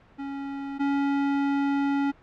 square tone pair in turn, 277.2 / 279.9 Hz, C#4 / C#4, 0 / +17 cents, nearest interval unison, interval 17 cents, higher second, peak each -32 / -23 dBFS, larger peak second, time 0.18-0.79 / 0.79-2.12 s, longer second, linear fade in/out 20 ms, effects pink hiss -55 dBFS RMS until 2.22 s + low-pass 2000 Hz 12 dB/octave

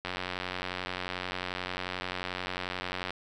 click train, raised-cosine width 0.3 ms, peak -17 dBFS, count 280, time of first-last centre 0.05-3.106 s, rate 91.3 Hz, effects none

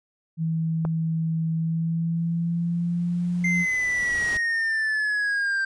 sine tone with pitch glide, 162.2 to 175.86 Hz, E3 to F3, -28 to +12 cents, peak -22 dBFS, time 0.37-3.66 s, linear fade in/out 50 ms, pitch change +140 cents, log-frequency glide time 1.54-3.33 s
click, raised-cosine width 1 ms, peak -16 dBFS, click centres 0.851 s
pink noise with exponential growth, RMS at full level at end -34 dBFS, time 2.16-4.37 s, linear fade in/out 0 ms, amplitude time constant 480 ms
triangle linear sweep, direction down, 2093 to 1568 Hz, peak -20 dBFS, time 3.44-5.65 s, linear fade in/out 5 ms
effects resampled to 22050 Hz

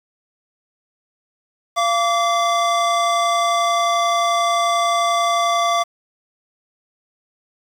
square tone pair together, 688 / 1157.1 Hz, F5 / D6, -26 / -26 cents, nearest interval major sixth, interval 900 cents, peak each -19 dBFS, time 1.76-5.84 s, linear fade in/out 20 ms, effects low-pass 7000 Hz 12 dB/octave + 7-bit

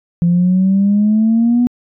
sine exponential sweep, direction up, 170 to 246.5 Hz, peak -8 dBFS, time 0.22-1.67 s, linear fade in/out 0 ms, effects tanh soft clip ceiling -5 dBFS

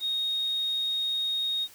sine tone, 3729 Hz, A#7, in tune, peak -25 dBFS, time 0-1.68 s, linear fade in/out 50 ms, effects tanh soft clip ceiling -21 dBFS + white hiss -52 dBFS RMS until 1.74 s

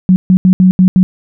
sine tone bursts at uneven times, 185 Hz, F#3, in tune, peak -3 dBFS, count 6, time 0.09-0.16 / 0.3-0.37 / 0.45-0.53 / 0.6-0.71 / 0.79-0.88 / 0.96-1.03 s, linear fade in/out 0 ms, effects none

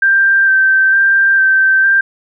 sine tone with vibrato, 1568 Hz, G6, in tune, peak -7 dBFS, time 0.02-2.01 s, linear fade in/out 5 ms, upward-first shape square, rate 1.1 Hz, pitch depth 15 cents each way, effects none

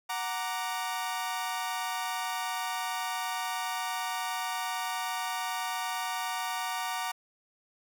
sawtooth chord, Gb augmented, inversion none, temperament equal, 740 / 932.3 / 1174.7 Hz, Gb5 / Bb5 / D6, 0 / 0 / 0 cents, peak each -32 / -31 / -34 dBFS, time 0.09-7.12 s, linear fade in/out 10 ms, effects none

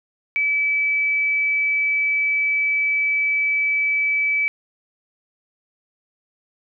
sine tone, 2300 Hz, D7, 37 cents flat, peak -17 dBFS, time 0.36-4.48 s, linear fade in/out 0 ms, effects none

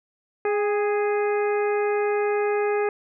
harmonic tone with a mistuned harmonic, 415.3 Hz, G#4, in tune, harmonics 1 / 2 / 3 / 4 / 5 / 6, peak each -21 / -29 / -34 / -35 / -36 / -38 dBFS, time 0.45-2.89 s, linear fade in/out 2 ms, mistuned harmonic 2, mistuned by -35 cents, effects none

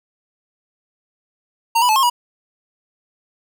square tone with pitch steps, 922 / 985 / 867 / 1073 / 968 Hz, A#5 / B5 / A5 / C6 / B5, -19 / -5 / -26 / +43 / -35 cents, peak -13 dBFS, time 1.75-2.1 s, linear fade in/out 10 ms, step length 70 ms, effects none

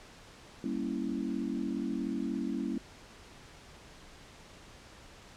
sine chord, G diminished seventh, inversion none, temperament equal, 196 / 233.1 / 277.2 / 329.6 Hz, G3 / Bb3 / Db4 / Fb4, 0 / 0 / 0 / 0 cents, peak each -38 / -36 / -36 / -38 dBFS, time 0.64-2.78 s, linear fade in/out 2 ms, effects pink hiss -53 dBFS RMS until 5.36 s + low-pass 7000 Hz 12 dB/octave

